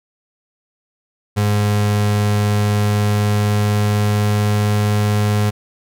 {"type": "tone with pitch glide", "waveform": "35% pulse", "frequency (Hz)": [103.83, 104.49], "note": ["G#2", "G#2"], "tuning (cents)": [0, 11], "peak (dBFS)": -12, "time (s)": [1.36, 5.51], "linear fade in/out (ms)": 20, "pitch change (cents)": 11, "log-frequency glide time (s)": [2.43, 4.92], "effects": []}